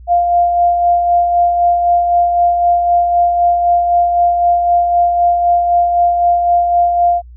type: tone with tremolo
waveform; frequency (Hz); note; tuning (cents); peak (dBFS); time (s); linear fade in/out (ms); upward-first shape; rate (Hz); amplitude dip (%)
sine; 698.5; F5; 0; -7; 0.07-7.22; 50; sine; 3.9; 40
effects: added 60 Hz sine -33 dBFS peak until 7.36 s